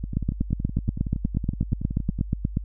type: two click trains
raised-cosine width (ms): 5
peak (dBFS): -17 / -10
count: 24 / 21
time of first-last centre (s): 0.04-2.19 / 0.17-2.571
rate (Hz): 10.7 / 8.33
effects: added 50 Hz sine -32 dBFS peak until 2.64 s